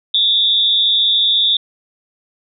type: tone with amplitude modulation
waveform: sine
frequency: 3569 Hz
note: A7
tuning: 24 cents sharp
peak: -7 dBFS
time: 0.14-1.57 s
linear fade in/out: 5 ms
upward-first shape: sine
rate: 214 Hz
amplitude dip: 90%
effects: none